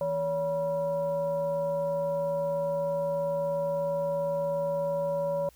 sine tone with frequency modulation, 566 Hz, C#5, 36 cents sharp, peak -26 dBFS, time 0.01-5.49 s, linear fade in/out 2 ms, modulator 403 Hz, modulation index 0.54, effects added 60 Hz sine -59 dBFS peak until 5.55 s + white hiss -61 dBFS RMS until 5.55 s

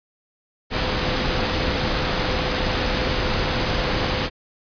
sine tone in noise, 509 Hz, C5, 48 cents flat, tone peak -31 dBFS, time 0.7-4.3 s, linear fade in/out 50 ms, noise pink, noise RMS -22 dBFS, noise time 0.7-4.3 s, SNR -12 dB, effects resampled to 11025 Hz

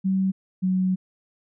sine tone pair in turn, 190.6 / 186.03 Hz, G3 / F#3, -48 / +10 cents, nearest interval unison, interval 42 cents, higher first, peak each -19 dBFS, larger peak neither, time 0.04-0.32 / 0.62-0.96 s, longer second, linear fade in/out 20 ms, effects none

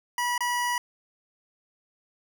25% pulse tone with dropouts, 972 Hz, B5, 28 cents flat, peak -21 dBFS, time 0.18-0.78 s, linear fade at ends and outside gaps 2 ms, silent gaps 0.379-0.406 s, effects none

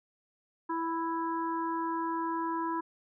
harmonic tone, 329.9 Hz, E4, 1 cent sharp, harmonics 1 / 3 / 4 / 5, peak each -34 / -32 / -43 / -45 dBFS, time 0.69-2.81 s, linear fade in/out 10 ms, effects none

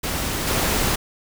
pink noise with level steps, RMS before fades -25 / -21 dBFS, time 0.03-0.96 s, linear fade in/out 10 ms, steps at 0.47 s, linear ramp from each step 5 ms, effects none

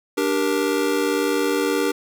square chord, G minor, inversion second, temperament just, 294 / 392 / 470.4 Hz, D4 / G4 / Bb4, +2 / 0 / +16 cents, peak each -24 dBFS, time 0.17-1.92 s, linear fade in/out 10 ms, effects none

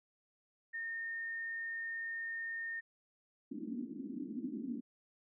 sine tone, 1829 Hz, A#6, 33 cents flat, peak -38 dBFS, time 0.73-2.81 s, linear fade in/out 20 ms
white band-pass noise, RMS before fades -42 dBFS, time 3.51-4.81 s, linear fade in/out 10 ms, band 220 to 290 Hz, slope 48 dB/octave
effects none

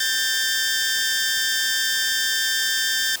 15% pulse tone pair together, 1576.6 / 1786 Hz, G6 / A6, +9 / +25 cents, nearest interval major second, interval 216 cents, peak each -17 / -16 dBFS, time 0-3.16 s, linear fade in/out 5 ms, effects white hiss -37 dBFS RMS until 3.2 s

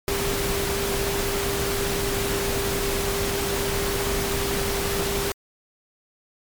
sine tone in noise, 397.7 Hz, G4, 25 cents sharp, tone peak -27 dBFS, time 0.08-5.32 s, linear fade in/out 0 ms, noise pink, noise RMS -26 dBFS, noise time 0.08-5.32 s, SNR -4 dB, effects MP3 96 kbps

